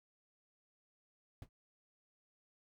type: noise with exponential decay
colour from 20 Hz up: brown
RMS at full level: -42 dBFS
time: 1.42-1.49 s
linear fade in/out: 2 ms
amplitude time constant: 15 ms
effects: none